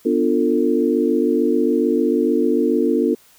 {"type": "chord", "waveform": "sine", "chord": "B half-diminished seventh", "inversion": "none", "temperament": "equal with one note detuned", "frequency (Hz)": [246.9, 293.7, 349.2, 448.2], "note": ["B3", "D4", "F4", "A4"], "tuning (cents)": [0, 0, 0, 32], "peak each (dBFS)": -20, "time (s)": [0.05, 3.15], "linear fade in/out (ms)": 10, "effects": ["white hiss -52 dBFS RMS until 3.38 s"]}